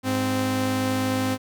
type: tone pair together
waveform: sawtooth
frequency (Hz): 103.18 / 260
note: G#2 / C4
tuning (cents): -11 / -11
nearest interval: octave + major third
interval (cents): 1600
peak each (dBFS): -24 / -19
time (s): 0.03-1.38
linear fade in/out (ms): 50
effects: none